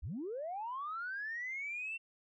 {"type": "linear sweep", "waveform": "sine", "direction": "up", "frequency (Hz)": [46.25, 2722], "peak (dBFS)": -37, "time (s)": [0.02, 1.98], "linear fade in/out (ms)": 20, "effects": ["tanh soft clip ceiling -33 dBFS"]}